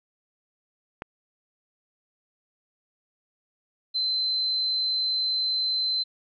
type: click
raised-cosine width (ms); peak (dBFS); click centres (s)
0.5; -18; 1.021
type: tone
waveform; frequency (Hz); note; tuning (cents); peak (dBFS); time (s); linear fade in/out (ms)
sine; 4075; C8; -47; -23; 3.94-6.04; 20
effects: none